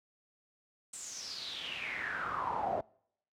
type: noise with band-pass filter sweep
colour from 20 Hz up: brown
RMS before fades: -38 dBFS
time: 0.93-2.81 s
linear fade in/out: 5 ms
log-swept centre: 8200 to 640 Hz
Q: 7.9
effects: noise-tail reverb RT60 0.7 s tail -26 dB re dry + high-pass 60 Hz 12 dB/octave